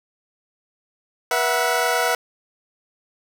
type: chord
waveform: 20% pulse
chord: B suspended fourth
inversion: none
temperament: equal with one note detuned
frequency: 483.7 / 659.3 / 740 Hz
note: B4 / E5 / F#5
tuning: -36 / 0 / 0 cents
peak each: -18 dBFS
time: 1.31-2.15 s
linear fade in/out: 2 ms
effects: none